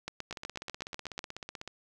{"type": "two click trains", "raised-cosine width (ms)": 0.2, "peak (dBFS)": [-19, -23], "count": [10, 23], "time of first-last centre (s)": [[0.08, 1.191], [0.31, 1.676]], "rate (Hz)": [8.1, 16.1], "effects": []}